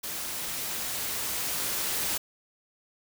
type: noise with level ramp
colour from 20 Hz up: white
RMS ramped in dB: -35 to -29 dBFS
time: 0.03-2.18 s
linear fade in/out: 10 ms
effects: none